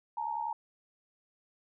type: tone pair together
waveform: sine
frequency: 857 / 927.2 Hz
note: A5 / A#5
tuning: -46 / -10 cents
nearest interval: minor second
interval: 136 cents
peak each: -36 / -34 dBFS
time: 0.17-0.53 s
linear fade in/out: 5 ms
effects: none